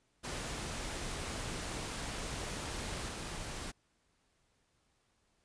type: noise with level steps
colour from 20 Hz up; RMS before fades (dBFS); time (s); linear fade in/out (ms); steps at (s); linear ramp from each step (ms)
pink; -40 / -42; 0.23-3.72; 20; 3.08; 10
effects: pink hiss -75 dBFS RMS until 5.44 s + resampled to 22050 Hz